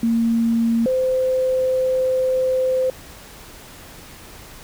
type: tone pair in turn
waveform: sine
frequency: 230 / 516.3 Hz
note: A#3 / C5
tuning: -23 / -23 cents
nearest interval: octave + major second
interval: 1400 cents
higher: second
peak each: -15 / -16 dBFS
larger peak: first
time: 0.03-0.86 / 0.86-2.9 s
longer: second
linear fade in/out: 2 ms
effects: pink hiss -41 dBFS RMS until 4.63 s